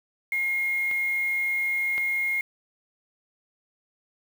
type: tone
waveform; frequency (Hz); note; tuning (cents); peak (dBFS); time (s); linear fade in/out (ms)
sine; 2143; C7; +41; -23; 0.32-2.41; 2
type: clicks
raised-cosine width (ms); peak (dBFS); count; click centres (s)
0.3; -23 / -20; 2; 0.913 / 1.98
effects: 7-bit